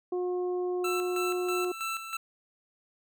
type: harmonic tone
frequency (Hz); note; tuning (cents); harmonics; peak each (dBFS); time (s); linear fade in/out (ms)
360; F#4; -47; 1 / 2 / 3; -28 / -40 / -47; 0.12-1.72; 5
type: tone with tremolo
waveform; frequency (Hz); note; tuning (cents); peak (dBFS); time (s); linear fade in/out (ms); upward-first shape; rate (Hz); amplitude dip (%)
25% pulse; 1332; E6; +18; -27; 0.84-2.17; 5; square; 3.1; 60
effects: none